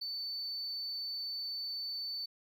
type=tone; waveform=triangle; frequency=4516 Hz; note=C#8; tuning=31 cents sharp; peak=-34 dBFS; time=0.01-2.26 s; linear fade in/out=10 ms; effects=tanh soft clip ceiling -33 dBFS

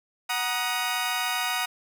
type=chord; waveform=15% pulse; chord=D# minor; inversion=first; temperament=equal with one note detuned; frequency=740 / 950.3 / 1244.5 Hz; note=F#5 / A#5 / D#6; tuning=0 / +33 / 0 cents; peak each=-23 / -24 / -24 dBFS; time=0.29-1.66 s; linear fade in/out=10 ms; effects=none

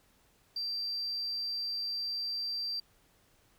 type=tone; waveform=triangle; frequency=4699 Hz; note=D8; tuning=in tune; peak=-30 dBFS; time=0.56-2.8 s; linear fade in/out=5 ms; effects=tanh soft clip ceiling -30 dBFS + pink hiss -67 dBFS RMS until 3.58 s

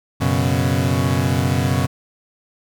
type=chord; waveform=30% pulse; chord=F# suspended fourth; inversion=none; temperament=equal; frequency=92.5 / 123.47 / 138.59 Hz; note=F#2 / B2 / C#3; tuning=0 / 0 / 0 cents; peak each=-18 / -18 / -18 dBFS; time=0.2-1.87 s; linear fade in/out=20 ms; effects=none

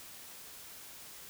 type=silence; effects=white hiss -50 dBFS RMS until 1.29 s

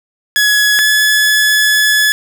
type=tone pair in turn; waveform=sawtooth; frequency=1687 / 1709.6 Hz; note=G#6 / G#6; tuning=+27 / +50 cents; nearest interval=unison; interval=23 cents; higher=second; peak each=-5 dBFS; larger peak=neither; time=0.36-0.79 / 0.79-2.12 s; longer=second; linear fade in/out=0 ms; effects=none

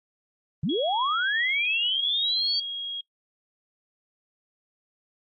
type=linear sweep; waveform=sine; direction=up; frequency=123.47 to 4616 Hz; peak=-23 dBFS; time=0.63-2.6 s; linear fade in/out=5 ms
type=tone with pitch glide; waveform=sine; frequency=3322 to 3284 Hz; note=G#7 to G#7; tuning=0 to -20 cents; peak=-30 dBFS; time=0.69-3.01 s; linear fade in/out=5 ms; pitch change=-20 cents; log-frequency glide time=0.99-1.73 s
effects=noise-tail reverb RT60 0.1 s tail -22 dB re dry + Opus 32 kbps

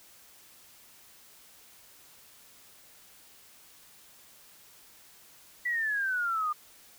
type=exponential sweep; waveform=sine; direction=down; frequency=1975.5 to 1200 Hz; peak=-27 dBFS; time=5.65-6.53 s; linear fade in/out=10 ms; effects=white hiss -56 dBFS RMS until 6.98 s

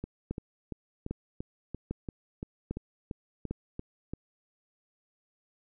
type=two click trains; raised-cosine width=3 ms; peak=-23 / -20 dBFS; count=13 / 5; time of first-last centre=0.04-4.136 / 0.31-3.51 s; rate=2.93 / 1.25 Hz; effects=none

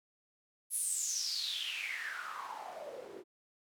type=noise with band-pass filter sweep; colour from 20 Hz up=white; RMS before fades=-39 dBFS; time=0.7-3.24 s; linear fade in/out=50 ms; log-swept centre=11000 to 350 Hz; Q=8.5; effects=none

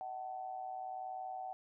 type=tone with amplitude modulation; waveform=sine; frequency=754 Hz; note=F#5; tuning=32 cents sharp; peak=-37 dBFS; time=0.01-1.53 s; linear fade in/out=0 ms; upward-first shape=sine; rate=121 Hz; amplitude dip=70%; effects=none

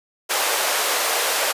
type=high-pass noise; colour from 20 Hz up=pink; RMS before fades=-21 dBFS; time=0.29-1.53 s; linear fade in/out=20 ms; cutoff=490 Hz; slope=24 dB/octave; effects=resampled to 32000 Hz

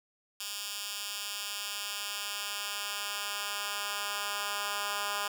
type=tone with high-pass filter sweep; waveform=10% pulse; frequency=204 Hz; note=G#3; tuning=31 cents flat; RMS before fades=-36 dBFS; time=0.4-5.28 s; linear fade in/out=5 ms; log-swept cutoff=3500 to 1200 Hz; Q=0.84; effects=none

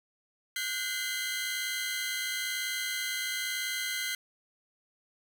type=tone cluster; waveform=sawtooth; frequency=1458 / 1567 / 2051 / 3212 / 4041 Hz; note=F#6 / G6 / C7 / G7 / B7; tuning=-26 / -1 / -35 / +41 / +39 cents; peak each=-36 / -38 / -31 / -35 / -39 dBFS; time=0.56-4.15 s; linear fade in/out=2 ms; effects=none

